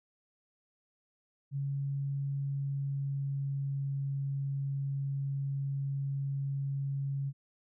sine tone with pitch glide, 139.2 to 138.32 Hz, C#3 to C#3, +8 to -3 cents, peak -31 dBFS, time 1.51-7.33 s, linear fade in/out 50 ms, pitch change -11 cents, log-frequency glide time 2.36-3.96 s, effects none

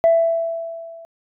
sine tone with level ramp, 664 Hz, E5, 12 cents sharp, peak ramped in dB -8 to -37 dBFS, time 0.04-1.05 s, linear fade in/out 0 ms, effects tanh soft clip ceiling -7 dBFS

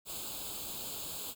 white noise with comb filter, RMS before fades -41 dBFS, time 0.05-1.35 s, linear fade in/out 50 ms, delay 0.26 ms, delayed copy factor +0.85, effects none

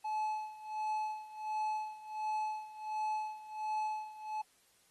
triangle tone with tremolo, 860 Hz, A5, 40 cents flat, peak -30 dBFS, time 0.04-4.42 s, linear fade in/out 10 ms, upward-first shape sine, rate 1.4 Hz, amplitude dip 85%, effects white hiss -69 dBFS RMS until 4.9 s + AAC 32 kbps

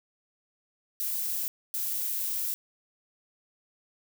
violet noise bursts at uneven times, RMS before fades -31 dBFS, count 2, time 1-1.48 / 1.74-2.54 s, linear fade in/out 0 ms, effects none

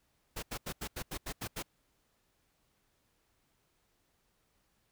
pink noise bursts, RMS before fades -39 dBFS, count 9, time 0.36-1.627 s, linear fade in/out 10 ms, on 67 ms, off 83 ms, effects pink hiss -75 dBFS RMS until 4.91 s

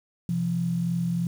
sine tone pair together, 129 / 172 Hz, C3 / F3, -24 / -26 cents, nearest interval perfect fourth, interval 498 cents, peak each -31 / -24 dBFS, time 0.29-1.27 s, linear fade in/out 2 ms, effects 8-bit

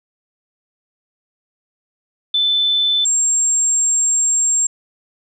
sine tone pair in turn, 3520 / 7459 Hz, A7 / A#8, 0 / 0 cents, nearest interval octave + minor second, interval 1300 cents, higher second, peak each -13 dBFS, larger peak neither, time 2.34-3.05 / 3.05-4.67 s, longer second, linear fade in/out 5 ms, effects none

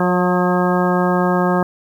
harmonic tone with a mistuned harmonic, 179.6 Hz, F3, 49 cents sharp, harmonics 1 / 2 / 3 / 4 / 5 / 6 / 7 / 9, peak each -17 / -20 / -22 / -23 / -24 / -25 / -25 / -27 dBFS, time 0-1.63 s, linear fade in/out 2 ms, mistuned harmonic 3, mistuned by +16 cents, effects 8-bit

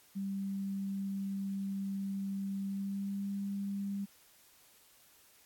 sine tone with pitch glide, 196 to 198.97 Hz, G3 to G3, 0 to +26 cents, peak -34 dBFS, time 0.15-4.06 s, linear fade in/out 20 ms, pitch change +26 cents, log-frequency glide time 2.61-3.25 s, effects white hiss -63 dBFS RMS until 5.45 s + AAC 64 kbps

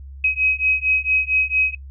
sine beating tone pair, 2536 / 2540.4 Hz, D#7 / D#7, +32 / +35 cents, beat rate 4.4 Hz, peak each -19 dBFS, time 0.24-1.75 s, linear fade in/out 5 ms, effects noise-tail reverb RT60 0.1 s tail -24 dB re dry + added 68 Hz sine -34 dBFS peak until 1.9 s

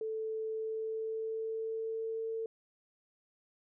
sine tone with pitch glide, 440 to 448.7 Hz, A4 to A4, 0 to +34 cents, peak -34 dBFS, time 0.01-2.46 s, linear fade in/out 2 ms, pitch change +34 cents, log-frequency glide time 0.5-2.25 s, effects none

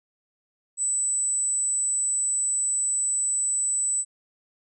sine tone, 7980 Hz, B8, 17 cents sharp, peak -22 dBFS, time 0.77-4.05 s, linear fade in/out 50 ms, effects none

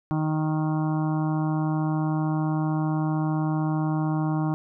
harmonic tone, 155.56 Hz, D#3, in tune, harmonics 1 / 2 / 4 / 5 / 6 / 7 / 8 / 9, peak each -24 / -27 / -39 / -35 / -39 / -38 / -45 / -45 dBFS, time 0.11-4.54 s, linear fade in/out 0 ms, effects none

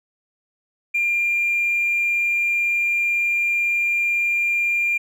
sine tone with hard clipping, 2394 Hz, D7, 33 cents sharp, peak -18 dBFS, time 0.94-4.98 s, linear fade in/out 10 ms, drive 1 dB, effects none

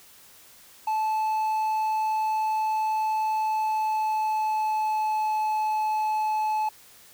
triangle tone with pitch glide, 870 to 862 Hz, A5 to A5, -20 to -36 cents, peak -21 dBFS, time 0.87-6.69 s, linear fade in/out 5 ms, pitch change -16 cents, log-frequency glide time 3.35-5.37 s, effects white hiss -52 dBFS RMS until 7.13 s

